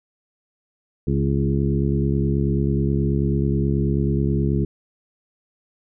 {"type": "harmonic tone with a mistuned harmonic", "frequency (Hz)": 69.3, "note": "C#2", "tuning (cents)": 0, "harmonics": [1, 2, 3, 4, 5, 6], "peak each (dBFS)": [-24, -21, -24, -30, -27, -30], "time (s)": [1.07, 4.65], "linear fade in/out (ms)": 5, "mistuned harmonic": 5, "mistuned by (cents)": -19, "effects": []}